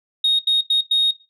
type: tone bursts at uneven times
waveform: sine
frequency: 3729 Hz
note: A#7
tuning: in tune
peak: -12 dBFS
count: 4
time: 0.24-0.39 / 0.47-0.61 / 0.7-0.81 / 0.91-1.11 s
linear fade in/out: 5 ms
effects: noise-tail reverb RT60 0.3 s tail -20 dB re dry + tanh soft clip ceiling -11 dBFS